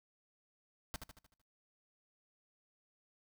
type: noise with echo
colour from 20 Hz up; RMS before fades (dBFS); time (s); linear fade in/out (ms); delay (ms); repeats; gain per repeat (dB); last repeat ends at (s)
pink; -41; 0.94-0.96; 0; 76; 6; -6; 1.416
effects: noise-tail reverb RT60 0.3 s tail -24 dB re dry